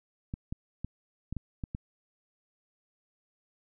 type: clicks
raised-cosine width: 5 ms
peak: -22 dBFS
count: 7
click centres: 0.339 / 0.525 / 0.846 / 1.326 / 1.367 / 1.638 / 1.749 s
effects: none